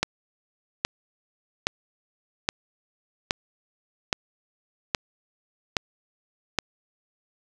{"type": "click train", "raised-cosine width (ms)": 0.2, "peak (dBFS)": -4, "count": 9, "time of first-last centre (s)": [0.03, 6.587], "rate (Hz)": 1.22, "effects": []}